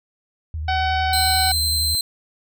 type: tone with vibrato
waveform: sine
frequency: 78 Hz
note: D#2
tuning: 5 cents sharp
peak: -24 dBFS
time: 0.54-1.95 s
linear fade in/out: 0 ms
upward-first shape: square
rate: 11 Hz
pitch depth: 53 cents each way
type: harmonic tone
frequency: 755 Hz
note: F#5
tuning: 35 cents sharp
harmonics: 1 / 2 / 3 / 4 / 5 / 6 / 7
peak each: -20 / -26 / -30 / -32 / -34 / -36 / -37 dBFS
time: 0.68-1.52 s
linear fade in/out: 5 ms
type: tone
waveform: sawtooth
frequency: 4106 Hz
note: C8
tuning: 33 cents flat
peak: -16 dBFS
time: 1.13-2.01 s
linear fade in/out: 2 ms
effects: none